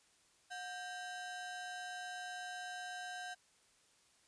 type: ring-modulated tone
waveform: 45% pulse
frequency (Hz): 1151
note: D6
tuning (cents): -35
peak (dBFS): -40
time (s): 0.5-3.35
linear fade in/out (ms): 20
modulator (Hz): 426
effects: white hiss -70 dBFS RMS until 4.27 s + resampled to 22050 Hz